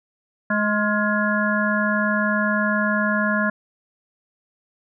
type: harmonic tone with a mistuned harmonic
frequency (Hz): 210.2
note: G#3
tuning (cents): +21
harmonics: 1 / 3 / 5 / 7 / 8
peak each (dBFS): -22 / -26 / -27 / -25 / -24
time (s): 0.5-3.5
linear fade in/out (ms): 5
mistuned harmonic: 7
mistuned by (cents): -65
effects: none